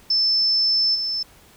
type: tone with level steps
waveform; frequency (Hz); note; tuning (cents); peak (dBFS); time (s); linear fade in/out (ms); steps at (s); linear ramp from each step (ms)
sine; 5280; E8; +2; -16 / -22; 0.1-1.23; 5; 0.94; 20
effects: pink hiss -51 dBFS RMS until 1.56 s